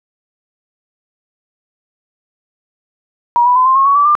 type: tone with pitch steps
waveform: sine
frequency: 955 / 985.8 / 1017.6 / 1050.5 / 1084.4 / 1119.4 / 1155.5 / 1192.8 Hz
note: A#5 / B5 / C6 / C6 / C#6 / C#6 / D6 / D6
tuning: +42 / -3 / -48 / +7 / -38 / +17 / -28 / +27 cents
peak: -7 dBFS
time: 3.36-4.152 s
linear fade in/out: 0 ms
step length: 99 ms
effects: none